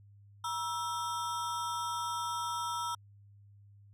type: ring-modulated tone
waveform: square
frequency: 1139 Hz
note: C#6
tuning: 47 cents sharp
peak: -31 dBFS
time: 0.44-2.95 s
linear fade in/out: 5 ms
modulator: 185 Hz
effects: added 101 Hz sine -55 dBFS peak until 3.93 s + low-pass 12000 Hz 12 dB/octave